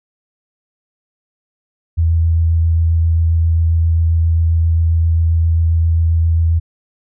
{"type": "tone with vibrato", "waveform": "sine", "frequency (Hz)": 82.41, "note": "E2", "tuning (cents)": 0, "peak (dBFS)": -10, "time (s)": [1.97, 6.6], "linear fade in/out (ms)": 20, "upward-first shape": "sine", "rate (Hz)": 7.5, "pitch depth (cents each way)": 12, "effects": []}